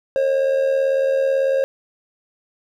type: tone with amplitude modulation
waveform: triangle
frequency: 539 Hz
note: C#5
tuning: 49 cents flat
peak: -11 dBFS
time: 0.16-1.64 s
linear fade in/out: 0 ms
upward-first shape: sine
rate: 78.1 Hz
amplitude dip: 55%
effects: none